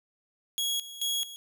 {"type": "tone with tremolo", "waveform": "sawtooth", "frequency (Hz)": 3322, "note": "G#7", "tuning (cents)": 0, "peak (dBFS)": -24, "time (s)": [0.58, 1.36], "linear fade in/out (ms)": 0, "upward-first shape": "square", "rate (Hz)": 2.3, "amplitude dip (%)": 80, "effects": []}